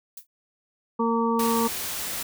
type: noise with exponential decay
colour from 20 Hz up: violet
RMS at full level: -33 dBFS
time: 0.17-0.27 s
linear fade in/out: 5 ms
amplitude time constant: 20 ms
type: harmonic tone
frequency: 230 Hz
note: A#3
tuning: 23 cents flat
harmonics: 1 / 2 / 4 / 5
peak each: -24 / -26 / -27 / -29 dBFS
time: 0.99-1.68 s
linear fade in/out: 10 ms
type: noise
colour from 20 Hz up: white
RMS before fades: -31 dBFS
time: 1.39-2.23 s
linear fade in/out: 5 ms
effects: none